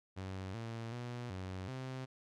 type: tone with pitch steps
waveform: sawtooth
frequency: 94.8 / 114.5 / 121.4 / 93.5 / 130.3 Hz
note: F#2 / A#2 / B2 / F#2 / C3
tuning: +43 / -31 / -29 / +19 / -7 cents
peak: -37 dBFS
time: 0.16-2.06 s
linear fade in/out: 20 ms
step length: 380 ms
effects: low-pass 6000 Hz 12 dB/octave